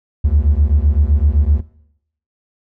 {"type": "beating tone pair", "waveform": "triangle", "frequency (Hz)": [69.6, 77.4], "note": ["C#2", "D#2"], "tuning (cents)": [8, -9], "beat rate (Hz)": 7.8, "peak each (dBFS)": -11, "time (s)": [0.24, 1.61], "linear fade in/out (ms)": 10, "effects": ["noise-tail reverb RT60 0.7 s tail -17 dB re dry", "tanh soft clip ceiling -2 dBFS"]}